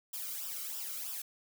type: noise with flanger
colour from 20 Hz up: blue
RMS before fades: -40 dBFS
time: 0.13-1.22 s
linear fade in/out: 5 ms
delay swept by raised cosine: 0.46 to 1.18 ms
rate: 3.1 Hz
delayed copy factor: -0.75
effects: none